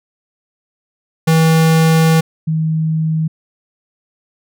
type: tone pair in turn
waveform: square / sine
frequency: 161.4 / 158.81 Hz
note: E3 / D#3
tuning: -36 / +36 cents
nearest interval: unison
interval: 28 cents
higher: first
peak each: -9 / -13 dBFS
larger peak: first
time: 1.27-2.21 / 2.47-3.28 s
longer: first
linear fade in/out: 10 ms
effects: none